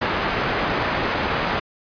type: low-pass noise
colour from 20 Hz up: white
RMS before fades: -23 dBFS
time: 0.01-1.6 s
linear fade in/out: 10 ms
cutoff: 1600 Hz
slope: 12 dB/octave
effects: resampled to 11025 Hz